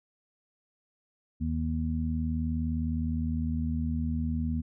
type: harmonic tone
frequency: 79.6 Hz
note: D#2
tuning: 40 cents sharp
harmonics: 1 / 2 / 3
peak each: -30 / -35 / -31 dBFS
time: 1.4-4.62 s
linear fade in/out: 20 ms
effects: none